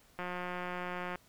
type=click train; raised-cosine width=0.5 ms; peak=-24 dBFS; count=174; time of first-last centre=0.19-1.156 s; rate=179 Hz; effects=pink hiss -64 dBFS RMS until 1.28 s